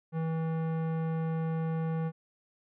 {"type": "tone with tanh clipping", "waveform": "sine", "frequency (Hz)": 161.9, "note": "E3", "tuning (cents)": -31, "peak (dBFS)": -31, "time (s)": [0.12, 2.12], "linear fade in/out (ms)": 50, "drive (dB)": 17, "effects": []}